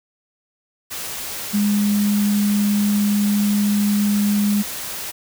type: tone in noise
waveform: sine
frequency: 205.7 Hz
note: G#3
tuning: 16 cents flat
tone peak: -15 dBFS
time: 1.53-4.63 s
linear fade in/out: 20 ms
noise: white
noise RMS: -29 dBFS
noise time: 0.9-5.12 s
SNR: +11 dB
effects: none